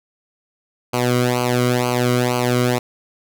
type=tone with flanger; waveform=sawtooth; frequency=123.47 Hz; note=B2; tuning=in tune; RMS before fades=-18 dBFS; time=0.93-2.79 s; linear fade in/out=10 ms; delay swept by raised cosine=0.55 to 1.17 ms; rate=2.1 Hz; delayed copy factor=-0.9; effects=none